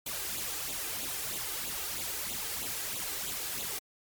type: noise with flanger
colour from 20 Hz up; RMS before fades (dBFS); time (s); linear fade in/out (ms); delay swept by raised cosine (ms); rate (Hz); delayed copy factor
white; -36; 0.06-3.79; 5; 0.27 to 2.57; 3.1; +0.65
effects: MP3 96 kbps